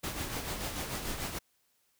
pink noise with tremolo, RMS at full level -35 dBFS, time 0.03-1.39 s, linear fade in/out 10 ms, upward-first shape sine, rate 6.8 Hz, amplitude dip 50%, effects white hiss -73 dBFS RMS until 1.99 s

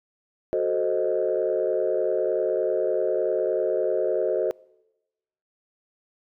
sine chord, F# diminished seventh, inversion none, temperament equal, 370 / 440 / 523.3 / 622.3 Hz, F#4 / A4 / C5 / Eb5, 0 / 0 / 0 / 0 cents, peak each -26 dBFS, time 0.53-4.51 s, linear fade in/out 0 ms, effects noise-tail reverb RT60 1.0 s tail -25 dB re dry + tanh soft clip ceiling -13 dBFS

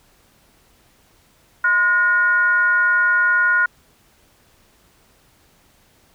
sine tone with frequency modulation, 1439 Hz, F#6, 49 cents flat, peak -13 dBFS, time 1.64-3.66 s, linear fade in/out 5 ms, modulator 404 Hz, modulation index 0.53, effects pink hiss -56 dBFS RMS until 6.14 s

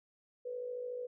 sine tone with amplitude modulation, 493.9 Hz, B4, in tune, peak -35 dBFS, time 0.45-1.07 s, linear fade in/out 10 ms, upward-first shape sine, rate 53.7 Hz, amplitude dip 55%, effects none

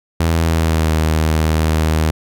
sawtooth tone with pitch glide, 82.2 to 78.85 Hz, E2 to D#2, -4 to +24 cents, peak -9 dBFS, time 0.2-2.11 s, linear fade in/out 5 ms, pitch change -72 cents, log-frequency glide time 0.44-0.93 s, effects none

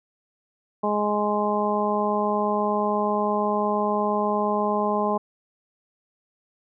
harmonic tone, 208.5 Hz, G#3, 7 cents sharp, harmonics 1 / 2 / 3 / 4 / 5, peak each -27 / -27 / -27 / -27 / -27 dBFS, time 0.83-5.18 s, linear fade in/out 10 ms, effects none

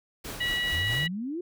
pink noise with tremolo, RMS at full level -36 dBFS, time 0.24-1.07 s, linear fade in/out 10 ms, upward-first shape triangle, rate 4.6 Hz, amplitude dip 50%
harmonic tone, 970 Hz, B5, 31 cents flat, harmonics 2 / 3 / 4, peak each -28 / -30 / -38 dBFS, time 0.4-1.08 s, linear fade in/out 10 ms
sine exponential sweep, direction up, 73.42 to 367.8 Hz, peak -30 dBFS, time 0.72-1.41 s, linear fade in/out 5 ms
effects none

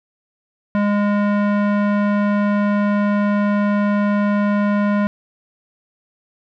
square tone with low-pass filter, 205.1 Hz, G#3, 21 cents flat, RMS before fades -17 dBFS, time 0.75-5.07 s, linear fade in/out 0 ms, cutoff 1600 Hz, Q 1.2, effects none

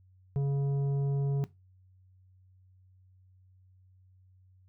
sine tone with tanh clipping, 139.6 Hz, C#3, 13 cents sharp, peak -27 dBFS, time 0.36-1.44 s, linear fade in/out 0 ms, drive 8 dB, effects noise-tail reverb RT60 0.2 s tail -17 dB re dry + added 93 Hz sine -58 dBFS peak until 4.68 s

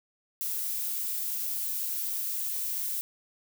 violet noise, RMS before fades -32 dBFS, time 0.41-3.01 s, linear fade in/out 0 ms, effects none

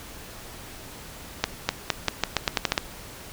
accelerating click train, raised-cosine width 0.2 ms, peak -3 dBFS, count 11, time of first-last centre 1.44-2.779 s, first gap 250 ms, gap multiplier 0.85, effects pink hiss -42 dBFS RMS until 3.32 s

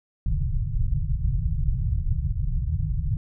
pink low-pass noise, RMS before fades -24 dBFS, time 0.26-3.17 s, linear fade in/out 2 ms, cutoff 160 Hz, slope 96 dB/octave, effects none

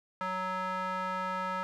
square tone with band-pass filter, 185.7 Hz, F#3, 7 cents sharp, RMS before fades -34 dBFS, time 0.21-1.63 s, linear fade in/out 0 ms, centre 1200 Hz, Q 2.7, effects none

